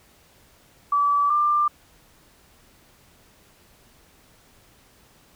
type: tone pair in turn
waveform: sine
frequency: 1152 / 1189.2 Hz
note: D6 / D6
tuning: -34 / +21 cents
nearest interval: minor second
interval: 55 cents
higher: second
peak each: -17 dBFS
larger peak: neither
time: 0.92-1.3 / 1.3-1.68 s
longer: neither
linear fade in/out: 5 ms
effects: pink hiss -56 dBFS RMS until 5.35 s